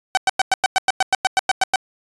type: tone bursts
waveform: sawtooth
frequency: 762 Hz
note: G5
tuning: 49 cents flat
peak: -9 dBFS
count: 14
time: 0.15-1.758 s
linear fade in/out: 0 ms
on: 22 ms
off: 100 ms
effects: resampled to 22050 Hz